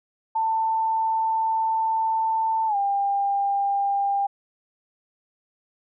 sine tone with pitch glide, 891 to 798.4 Hz, A5 to G5, +22 to +32 cents, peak -20 dBFS, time 0.35-4.27 s, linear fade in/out 10 ms, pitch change -190 cents, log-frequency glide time 2.67-2.76 s, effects none

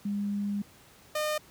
sine / sawtooth tone pair in turn, 203.1 / 608.6 Hz, G#3 / D#5, -38 / -38 cents, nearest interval octave + perfect fifth, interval 1900 cents, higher second, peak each -28 / -24 dBFS, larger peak second, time 0.05-0.62 / 1.15-1.38 s, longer first, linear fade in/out 5 ms, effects pink hiss -56 dBFS RMS until 1.5 s + high-pass 60 Hz 12 dB/octave

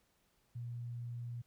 sine tone, 119.6 Hz, A#2, 45 cents sharp, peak -40 dBFS, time 0.55-1.42 s, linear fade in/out 10 ms, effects pink hiss -75 dBFS RMS until 1.46 s

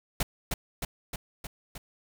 pink noise with echo, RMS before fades -26 dBFS, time 0.2-0.23 s, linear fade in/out 5 ms, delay 310 ms, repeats 5, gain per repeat -3 dB, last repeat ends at 1.78 s, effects none

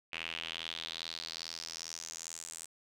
square tone with band-pass filter sweep, 41.2 Hz, E1, in tune, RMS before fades -43 dBFS, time 0.12-2.66 s, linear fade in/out 10 ms, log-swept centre 2600 to 8200 Hz, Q 4.1, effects none

